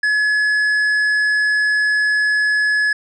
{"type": "tone with tanh clipping", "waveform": "sine", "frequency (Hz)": 1700, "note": "G#6", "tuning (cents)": 40, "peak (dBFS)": -15, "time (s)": [0.03, 2.93], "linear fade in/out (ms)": 5, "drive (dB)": 7, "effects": ["resampled to 22050 Hz"]}